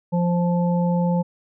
harmonic tone, 174.61 Hz, F3, in tune, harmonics 1 / 3 / 5, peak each -18 / -26 / -29 dBFS, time 0.12-1.23 s, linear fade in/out 20 ms, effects none

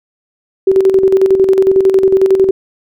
sine tone with tremolo, 383.6 Hz, G4, 37 cents flat, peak -4 dBFS, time 0.67-2.51 s, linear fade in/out 5 ms, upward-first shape square, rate 11 Hz, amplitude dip 55%, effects none

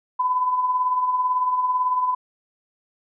sine tone with tremolo, 1005 Hz, B5, 30 cents sharp, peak -16 dBFS, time 0.19-2.15 s, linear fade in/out 10 ms, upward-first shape triangle, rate 18 Hz, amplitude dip 55%, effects none

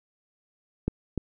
clicks, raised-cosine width 3 ms, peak -12 / -15 dBFS, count 2, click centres 0.88 / 1.177 s, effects none

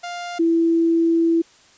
sawtooth / sine tone pair in turn, 701 / 331.9 Hz, F5 / E4, +6 / +12 cents, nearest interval octave + minor second, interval 1294 cents, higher first, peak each -24 / -14 dBFS, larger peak second, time 0.03-0.39 / 0.39-1.42 s, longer second, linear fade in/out 10 ms, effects white hiss -52 dBFS RMS until 1.77 s + resampled to 16000 Hz

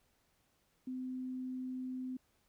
sine tone, 256.3 Hz, C4, 36 cents flat, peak -38 dBFS, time 0.87-2.17 s, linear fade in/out 5 ms, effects pink hiss -75 dBFS RMS until 2.48 s

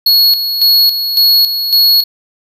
square tone with tremolo, 4340 Hz, C#8, 37 cents flat, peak -6 dBFS, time 0.06-2.04 s, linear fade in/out 5 ms, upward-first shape square, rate 1.8 Hz, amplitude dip 60%, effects none

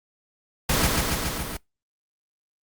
pink noise with echo, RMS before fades -22 dBFS, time 0.69-0.87 s, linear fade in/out 5 ms, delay 140 ms, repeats 5, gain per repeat -2 dB, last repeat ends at 1.57 s, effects noise-tail reverb RT60 0.2 s tail -25 dB re dry + Opus 48 kbps

